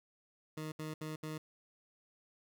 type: tone bursts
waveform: 20% pulse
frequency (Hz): 155.56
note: D#3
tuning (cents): 0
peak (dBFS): -35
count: 4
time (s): 0.57-1.38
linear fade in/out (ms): 5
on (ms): 150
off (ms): 70
effects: none